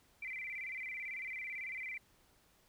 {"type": "tone with vibrato", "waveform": "sine", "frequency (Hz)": 2186, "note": "C#7", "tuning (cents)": -25, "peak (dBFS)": -40, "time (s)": [0.22, 1.98], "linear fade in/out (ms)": 5, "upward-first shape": "square", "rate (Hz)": 18, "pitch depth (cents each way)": 120, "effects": ["pink hiss -69 dBFS RMS until 2.68 s"]}